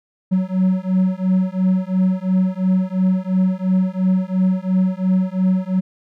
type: beating tone pair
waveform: triangle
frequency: 185 / 187.9 Hz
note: F#3 / F#3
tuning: 0 / +27 cents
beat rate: 2.9 Hz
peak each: -16 dBFS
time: 0.31-5.81 s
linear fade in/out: 20 ms
effects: none